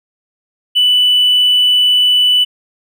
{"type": "tone with hard clipping", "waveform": "triangle", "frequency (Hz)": 2979, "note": "F#7", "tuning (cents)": 11, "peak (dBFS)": -8, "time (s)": [0.75, 2.45], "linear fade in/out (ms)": 20, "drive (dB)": 4, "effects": []}